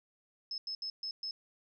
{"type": "tone bursts at uneven times", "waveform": "sine", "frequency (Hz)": 5200, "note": "E8", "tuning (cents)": -24, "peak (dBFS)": -36, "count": 5, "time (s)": [[0.51, 0.58], [0.67, 0.75], [0.82, 0.9], [1.03, 1.11], [1.23, 1.31]], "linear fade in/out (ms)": 2, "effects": []}